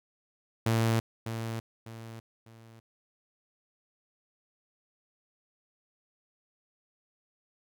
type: tone with echo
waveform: sawtooth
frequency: 113.5 Hz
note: A#2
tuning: 46 cents flat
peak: -20 dBFS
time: 0.66-1 s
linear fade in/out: 5 ms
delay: 600 ms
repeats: 3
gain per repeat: -9 dB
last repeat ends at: 2.8 s
effects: none